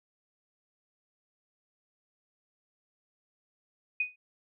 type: tone with exponential decay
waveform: sine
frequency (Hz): 2489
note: D#7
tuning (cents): 0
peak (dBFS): -23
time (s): 4-4.16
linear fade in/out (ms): 5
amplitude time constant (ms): 33
effects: none